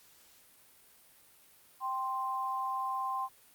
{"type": "tone pair together", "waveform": "sine", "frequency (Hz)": [783.1, 1046.5], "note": ["G5", "C6"], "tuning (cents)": [-2, 0], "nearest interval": "perfect fourth", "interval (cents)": 502, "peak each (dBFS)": [-37, -33], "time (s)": [1.8, 3.29], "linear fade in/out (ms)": 50, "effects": ["white hiss -61 dBFS RMS until 3.54 s", "Opus 48 kbps"]}